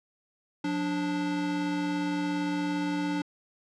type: tone pair together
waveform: square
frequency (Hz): 179.1 / 292.7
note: F3 / D4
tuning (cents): +44 / -6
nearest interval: major sixth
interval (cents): 850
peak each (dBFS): -35 / -29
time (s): 0.64-3.22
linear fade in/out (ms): 5
effects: low-pass 5000 Hz 12 dB/octave